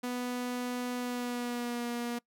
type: tone with pitch glide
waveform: sawtooth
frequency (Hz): 246.9 to 238.8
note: B3 to A#3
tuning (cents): 0 to +42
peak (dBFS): -29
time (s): 0.03-2.19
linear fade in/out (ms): 10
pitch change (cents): -58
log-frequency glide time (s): 0.96-1.87
effects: noise-tail reverb RT60 0.1 s tail -23 dB re dry